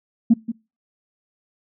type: tone with echo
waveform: sine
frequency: 229.5 Hz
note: A#3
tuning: 27 cents flat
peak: -8 dBFS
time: 0.3-0.34 s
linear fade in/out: 10 ms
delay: 180 ms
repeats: 1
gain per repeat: -13 dB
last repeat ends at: 0.52 s
effects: noise-tail reverb RT60 0.3 s tail -24 dB re dry + tanh soft clip ceiling -4 dBFS